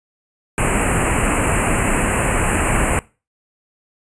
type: band-stop noise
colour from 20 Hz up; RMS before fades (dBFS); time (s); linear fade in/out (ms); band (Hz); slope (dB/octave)
pink; -17; 0.58-2.99; 0; 2800 to 7400; 96
effects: noise-tail reverb RT60 0.3 s tail -21 dB re dry + resampled to 22050 Hz